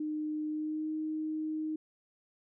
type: tone with pitch glide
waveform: sine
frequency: 305.6 to 311.3 Hz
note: D#4 to D#4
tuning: -31 to +1 cents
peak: -32 dBFS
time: 0-1.76 s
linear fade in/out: 5 ms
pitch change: +32 cents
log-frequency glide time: 0.48-0.91 s
effects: none